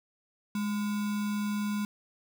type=tone with sample-and-hold; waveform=sine; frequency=207.7 Hz; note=G#3; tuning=in tune; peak=-28 dBFS; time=0.55-1.85 s; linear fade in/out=2 ms; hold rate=1225 Hz; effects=none